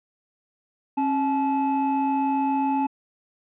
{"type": "tone pair together", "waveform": "triangle", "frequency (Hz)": [271.5, 862], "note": ["C#4", "A5"], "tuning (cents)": [-36, -36], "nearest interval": "octave + minor sixth", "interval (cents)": 2000, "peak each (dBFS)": -21, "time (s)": [0.97, 2.87], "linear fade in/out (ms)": 10, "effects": ["tanh soft clip ceiling -11 dBFS", "resampled to 8000 Hz"]}